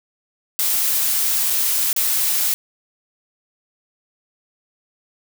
blue noise with dropouts, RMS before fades -19 dBFS, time 0.59-2.54 s, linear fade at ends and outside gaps 0 ms, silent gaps 1.5-1.504 / 1.929-1.963 s, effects none

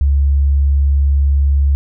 sine tone, 70 Hz, C#2, 18 cents sharp, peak -9 dBFS, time 0.01-1.75 s, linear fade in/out 0 ms, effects none

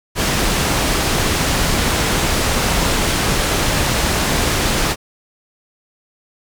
pink low-pass noise, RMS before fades -17 dBFS, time 0.15-4.96 s, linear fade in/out 50 ms, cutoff 9900 Hz, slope 12 dB/octave, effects none

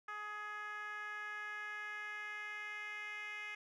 10% pulse tone with band-pass filter sweep, 419.4 Hz, G#4, 17 cents sharp, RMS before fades -45 dBFS, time 0.08-3.55 s, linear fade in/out 5 ms, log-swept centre 1400 to 2200 Hz, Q 3.1, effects none

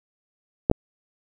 clicks, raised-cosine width 2 ms, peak -4 dBFS, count 2, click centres 0.699 / 0.714 s, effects none

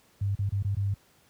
sine tone with dropouts, 99.5 Hz, G2, 26 cents sharp, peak -24 dBFS, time 0.21-0.94 s, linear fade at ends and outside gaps 5 ms, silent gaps 0.351-0.389 / 0.492-0.521 / 0.625-0.646 / 0.748-0.767 s, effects pink hiss -62 dBFS RMS until 1.29 s + high-pass 60 Hz 12 dB/octave

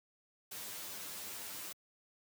white noise with comb filter, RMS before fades -45 dBFS, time 0.51-1.73 s, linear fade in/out 10 ms, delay 10 ms, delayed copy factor +0.85, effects high-pass 100 Hz 12 dB/octave

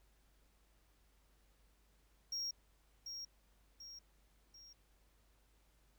triangle tone with echo, 5588 Hz, F8, in tune, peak -37 dBFS, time 2.32-2.51 s, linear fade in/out 5 ms, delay 740 ms, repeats 3, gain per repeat -6 dB, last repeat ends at 4.73 s, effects added 50 Hz sine -70 dBFS peak until 5.98 s + pink hiss -75 dBFS RMS until 5.98 s

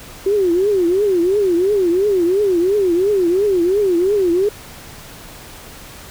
sine tone with vibrato, 376.3 Hz, F#4, 29 cents sharp, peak -12 dBFS, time 0.26-4.49 s, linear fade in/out 5 ms, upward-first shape triangle, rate 2.9 Hz, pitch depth 220 cents each way, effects pink hiss -37 dBFS RMS until 6.1 s

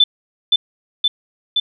sine tone with echo, 3520 Hz, A7, in tune, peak -7 dBFS, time 0-0.04 s, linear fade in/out 5 ms, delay 520 ms, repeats 3, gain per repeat -2 dB, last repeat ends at 1.6 s, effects none

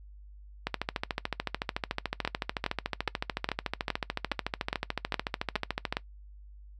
two click trains, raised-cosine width 0.3 ms, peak -12 / -13 dBFS, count 10 / 73, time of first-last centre 2.25-5.969 / 0.67-5.925 s, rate 2.42 / 13.7 Hz, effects noise-tail reverb RT60 0.1 s tail -20 dB re dry + added 50 Hz sine -47 dBFS peak until 6.79 s

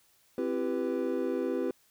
triangle chord, C major seventh, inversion none, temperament equal with one note detuned, 261.6 / 336.7 / 392 / 493.9 Hz, C4 / E4 / G4 / B4, 0 / +37 / 0 / 0 cents, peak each -32 dBFS, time 0.38-1.71 s, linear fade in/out 2 ms, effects white hiss -66 dBFS RMS until 1.9 s

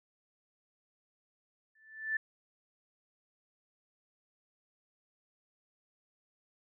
sine tone with exponential growth, 1760 Hz, A6, in tune, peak -27 dBFS, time 1.75-2.17 s, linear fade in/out 5 ms, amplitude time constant 91 ms, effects none

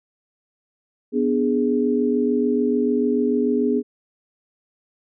sine chord, G# diminished, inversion first, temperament equal, 246.9 / 293.7 / 415.3 Hz, B3 / D4 / G#4, 0 / 0 / 0 cents, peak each -20 / -24 / -21 dBFS, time 1.12-3.83 s, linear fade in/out 50 ms, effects none

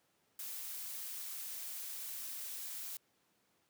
blue noise, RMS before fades -44 dBFS, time 0.39-2.97 s, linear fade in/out 2 ms, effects pink hiss -75 dBFS RMS until 3.69 s + high-pass 150 Hz 12 dB/octave

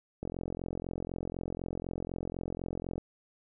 click train, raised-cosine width 2 ms, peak -23 dBFS, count 122, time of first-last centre 0.23-2.98 s, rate 44 Hz, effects none

